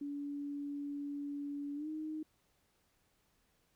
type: tone with pitch glide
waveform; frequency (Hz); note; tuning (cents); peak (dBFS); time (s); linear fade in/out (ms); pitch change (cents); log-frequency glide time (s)
sine; 286.3 to 310.4; D4 to D#4; -44 to -4; -38; 0.01-2.23; 5; +140; 1.75-1.88
effects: pink hiss -75 dBFS RMS until 3.75 s